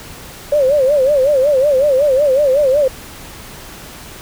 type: tone with vibrato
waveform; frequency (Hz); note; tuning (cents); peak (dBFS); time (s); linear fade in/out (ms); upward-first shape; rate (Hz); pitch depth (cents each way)
sine; 554.4; C#5; 0; -9; 0.52-2.88; 5; sine; 5.4; 140
effects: pink hiss -34 dBFS RMS until 4.21 s